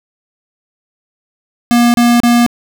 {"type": "tone bursts", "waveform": "square", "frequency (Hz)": 238.5, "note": "A#3", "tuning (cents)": 40, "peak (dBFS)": -7, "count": 3, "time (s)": [1.71, 2.464], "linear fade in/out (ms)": 0, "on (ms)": 230, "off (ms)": 32, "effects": ["7-bit"]}